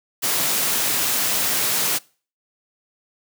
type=high-pass noise; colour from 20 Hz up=white; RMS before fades=-21 dBFS; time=0.22-1.99 s; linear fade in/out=20 ms; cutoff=110 Hz; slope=96 dB/octave; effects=noise-tail reverb RT60 0.4 s tail -24 dB re dry